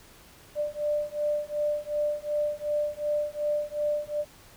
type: beating tone pair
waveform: sine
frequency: 592 / 594.7 Hz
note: D5 / D5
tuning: +14 / +22 cents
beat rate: 2.7 Hz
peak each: -29 dBFS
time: 0.55-4.25 s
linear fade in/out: 50 ms
effects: pink hiss -53 dBFS RMS until 4.56 s